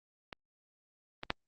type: clicks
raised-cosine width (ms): 0.3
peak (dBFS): -25 / -22 / -12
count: 3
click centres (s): 0.328 / 1.234 / 1.304
effects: Opus 48 kbps